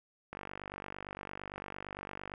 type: click train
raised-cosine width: 0.5 ms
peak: -26 dBFS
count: 99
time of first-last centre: 0.33-2.338 s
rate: 48.8 Hz
effects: none